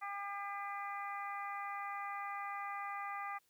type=harmonic tone; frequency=401.5 Hz; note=G4; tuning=41 cents sharp; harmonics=2 / 3 / 4 / 5 / 6; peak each=-44 / -43 / -53 / -47 / -54 dBFS; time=0.01-3.39 s; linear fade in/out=20 ms; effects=white hiss -75 dBFS RMS until 3.49 s